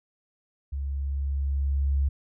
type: tone with level ramp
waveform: sine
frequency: 69.3 Hz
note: C#2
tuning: in tune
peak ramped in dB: -28 to -20 dBFS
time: 0.72-2.09 s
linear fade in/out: 10 ms
effects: none